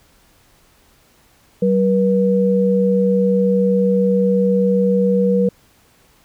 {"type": "tone pair together", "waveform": "sine", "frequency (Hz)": [190.5, 482.8], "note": ["G3", "B4"], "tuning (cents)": [-49, -39], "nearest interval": "octave + major third", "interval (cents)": 1610, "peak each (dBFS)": -15, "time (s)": [1.62, 5.49], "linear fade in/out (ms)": 5, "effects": ["pink hiss -54 dBFS RMS until 6.24 s"]}